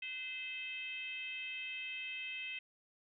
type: tone with frequency modulation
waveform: sine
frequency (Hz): 2597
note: E7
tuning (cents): -26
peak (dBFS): -40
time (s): 0.02-2.59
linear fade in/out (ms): 5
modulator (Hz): 540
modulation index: 0.93
effects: none